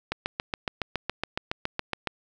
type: click train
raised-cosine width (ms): 0.3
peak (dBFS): -11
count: 15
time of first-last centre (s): 0.12-2.073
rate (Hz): 7.17
effects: none